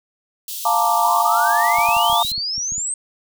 white high-pass noise, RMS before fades -29 dBFS, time 0.48-2.32 s, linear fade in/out 2 ms, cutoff 3000 Hz, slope 48 dB/octave
sine chord, Bb major seventh, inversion second, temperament equal, 698.5 / 880 / 932.3 / 1174.7 Hz, F5 / A5 / Bb5 / D6, 0 / 0 / 0 / 0 cents, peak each -20 dBFS, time 0.65-2.23 s, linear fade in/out 5 ms
sine exponential sweep, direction up, 928 to 8450 Hz, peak -21 dBFS, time 1.03-2.94 s, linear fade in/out 2 ms
clicks, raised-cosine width 5 ms, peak -26 dBFS, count 11, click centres 1.786 / 1.888 / 1.967 / 2.099 / 2.129 / 2.249 / 2.318 / 2.38 / 2.58 / 2.722 / 2.781 s
effects none

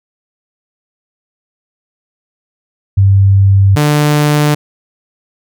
sine / sawtooth tone pair in turn, 98 / 148.58 Hz, G2 / D3, 0 / +20 cents, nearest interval perfect fifth, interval 720 cents, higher second, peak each -4 dBFS, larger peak neither, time 2.97-3.76 / 3.76-4.55 s, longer neither, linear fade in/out 10 ms, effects none

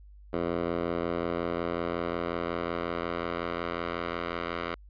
10% pulse tone with band-pass filter sweep, 85.5 Hz, F2, 36 cents flat, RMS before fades -32 dBFS, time 0.33-4.75 s, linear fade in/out 5 ms, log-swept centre 570 to 1400 Hz, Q 0.76, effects added 50 Hz sine -48 dBFS peak until 4.89 s + resampled to 11025 Hz

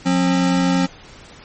square tone pair together, 179.2 / 268.5 Hz, F3 / C4, +45 / +45 cents, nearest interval perfect fifth, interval 700 cents, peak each -18 dBFS, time 0.05-0.87 s, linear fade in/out 20 ms, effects pink hiss -42 dBFS RMS until 1.44 s + MP3 32 kbps

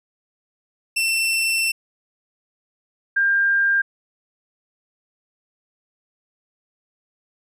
sawtooth / sine tone pair in turn, 2688 / 1598.3 Hz, E7 / G6, +33 / +33 cents, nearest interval major sixth, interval 900 cents, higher first, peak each -15 dBFS, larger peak neither, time 0.96-1.72 / 3.16-3.82 s, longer first, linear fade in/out 10 ms, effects resampled to 32000 Hz

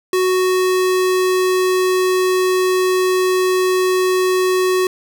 square tone, 370 Hz, F#4, in tune, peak -14 dBFS, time 0.13-4.87 s, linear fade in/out 2 ms, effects none

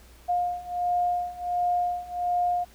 sine beating tone pair, 709 / 710.4 Hz, F5 / F5, +26 / +29 cents, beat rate 1.4 Hz, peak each -28 / -26 dBFS, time 0.28-2.65 s, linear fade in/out 20 ms, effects added 60 Hz sine -51 dBFS peak until 2.74 s + pink hiss -55 dBFS RMS until 2.74 s

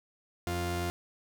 sawtooth tone pair together, 87.58 / 350.3 Hz, F2 / F4, +5 / +5 cents, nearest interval 2 octaves, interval 2400 cents, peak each -29 / -29 dBFS, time 0.47-0.9 s, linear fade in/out 0 ms, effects none

